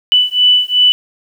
sine beating tone pair, 2979 / 2981.7 Hz, F#7 / F#7, +11 / +13 cents, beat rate 2.7 Hz, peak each -11 dBFS, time 0.12-0.92 s, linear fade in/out 0 ms, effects 7-bit

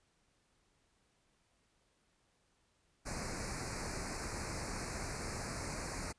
pink band-stop noise, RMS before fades -41 dBFS, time 3.05-6.13 s, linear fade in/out 20 ms, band 2500 to 4200 Hz, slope 96 dB/octave, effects pink hiss -75 dBFS RMS until 6.18 s + resampled to 22050 Hz

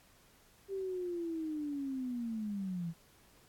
sine linear sweep, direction down, 395 to 161.7 Hz, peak -35 dBFS, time 0.68-2.94 s, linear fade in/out 50 ms, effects pink hiss -64 dBFS RMS until 3.48 s + AAC 64 kbps

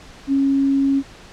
sine tone, 274.4 Hz, C#4, 17 cents flat, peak -14 dBFS, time 0.27-1.03 s, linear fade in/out 50 ms, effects pink hiss -42 dBFS RMS until 1.32 s + low-pass 6000 Hz 12 dB/octave

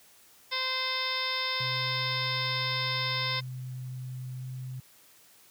harmonic tone, 518 Hz, C5, 17 cents flat, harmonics 1 / 2 / 3 / 4 / 5 / 6 / 7 / 8 / 9 / 10, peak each -42 / -36 / -41 / -34 / -42 / -43 / -34 / -42 / -41 / -36 dBFS, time 0.51-3.41 s, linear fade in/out 20 ms
sine tone with pitch glide, 127.8 to 128.69 Hz, C3 to C3, -40 to -28 cents, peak -35 dBFS, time 1.6-4.8 s, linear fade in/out 5 ms, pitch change +12 cents, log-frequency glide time 4.34-4.51 s
effects white hiss -58 dBFS RMS until 5.5 s + high-pass 60 Hz 12 dB/octave

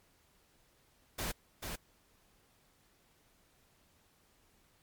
pink noise with echo, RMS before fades -37 dBFS, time 1.18-1.32 s, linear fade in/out 10 ms, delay 440 ms, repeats 1, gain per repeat -4 dB, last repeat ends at 1.76 s, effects pink hiss -69 dBFS RMS until 4.82 s + MP3 96 kbps

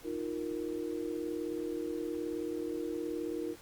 sine chord, Eb suspended second, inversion none, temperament just, 311.1 / 350 / 466.7 Hz, Eb4 / F4 / Bb4, 0 / +4 / +2 cents, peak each -38 / -38 / -39 dBFS, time 0.03-3.56 s, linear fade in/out 50 ms, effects pink hiss -55 dBFS RMS until 3.61 s + Opus 48 kbps

